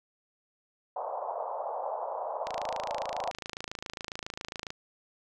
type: band-pass noise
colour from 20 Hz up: pink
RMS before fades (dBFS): -35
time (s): 0.96-3.31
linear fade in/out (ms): 5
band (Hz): 540 to 1000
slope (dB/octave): 48
type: click train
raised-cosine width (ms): 0.2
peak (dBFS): -19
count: 62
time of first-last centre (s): 2.47-4.704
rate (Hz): 27.3
effects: none